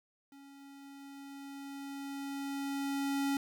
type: tone with level ramp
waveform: square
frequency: 277.8 Hz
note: C#4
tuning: 4 cents sharp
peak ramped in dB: -54 to -30 dBFS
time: 0.32-3.37 s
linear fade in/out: 2 ms
effects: 12-bit